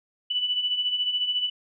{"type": "beating tone pair", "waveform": "sine", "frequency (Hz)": [2960, 2974], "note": ["F#7", "F#7"], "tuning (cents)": [0, 8], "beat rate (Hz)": 14, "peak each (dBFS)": [-31, -24], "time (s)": [0.3, 1.5], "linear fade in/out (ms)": 10, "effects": []}